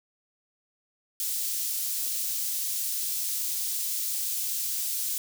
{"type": "high-pass noise", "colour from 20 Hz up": "white", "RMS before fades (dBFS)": -30, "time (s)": [1.2, 5.18], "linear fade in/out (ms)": 0, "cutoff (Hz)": 5000, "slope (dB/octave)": 12, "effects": []}